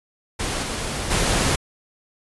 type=noise with level steps; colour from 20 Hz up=pink; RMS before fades=-25 / -27 / -20 dBFS; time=0.39-1.56 s; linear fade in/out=10 ms; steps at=0.62 / 1.1 s; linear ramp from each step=20 ms; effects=resampled to 24000 Hz